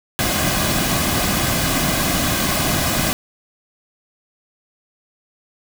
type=noise with comb filter; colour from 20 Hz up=pink; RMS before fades=-19 dBFS; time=0.19-3.13 s; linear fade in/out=0 ms; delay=2.2 ms; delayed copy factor=-0.55; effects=none